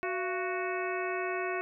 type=harmonic tone with a mistuned harmonic; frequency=369.9 Hz; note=F#4; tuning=in tune; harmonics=1 / 2 / 3 / 4 / 5 / 6 / 7; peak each=-34 / -37 / -39 / -40 / -41 / -42 / -42 dBFS; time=0.03-1.61 s; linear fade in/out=0 ms; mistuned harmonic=2; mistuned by=-130 cents; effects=none